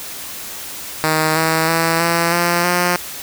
5% pulse tone with pitch steps, 156.9 / 160.75 / 164.7 / 168.75 / 172.89 / 177.13 Hz, D#3 / E3 / E3 / E3 / F3 / F3, +15 / -43 / -1 / +41 / -17 / +25 cents, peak -3 dBFS, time 1.04-2.96 s, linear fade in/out 0 ms, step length 320 ms, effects white hiss -30 dBFS RMS until 3.22 s

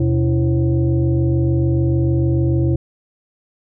sine tone with frequency modulation, 126.9 Hz, B2, 47 cents sharp, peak -13 dBFS, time 0-2.76 s, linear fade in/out 5 ms, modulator 207 Hz, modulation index 1.1, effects none

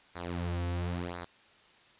sawtooth tone with flanger, 87.31 Hz, F2, in tune, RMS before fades -35 dBFS, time 0.15-1.25 s, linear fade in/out 10 ms, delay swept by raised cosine 0.32 to 5.02 ms, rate 0.96 Hz, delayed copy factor -0.8, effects white hiss -60 dBFS RMS until 1.99 s + resampled to 8000 Hz

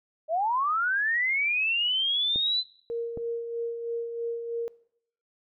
sine linear sweep, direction up, 604 to 4062 Hz, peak -23 dBFS, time 0.28-2.64 s, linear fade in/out 50 ms
clicks, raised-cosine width 2 ms, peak -23 dBFS, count 2, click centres 2.359 / 3.174 s
sine tone with tremolo, 466.2 Hz, A#4, in tune, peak -27 dBFS, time 2.9-4.68 s, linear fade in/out 0 ms, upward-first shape sine, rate 3.1 Hz, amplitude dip 50%
effects noise-tail reverb RT60 0.7 s tail -22 dB re dry

